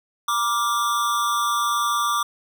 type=tone with amplitude modulation; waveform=square; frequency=1174.7 Hz; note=D6; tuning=in tune; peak=-17 dBFS; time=0.28-2.23 s; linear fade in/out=5 ms; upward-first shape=sine; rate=221 Hz; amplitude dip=75%; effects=none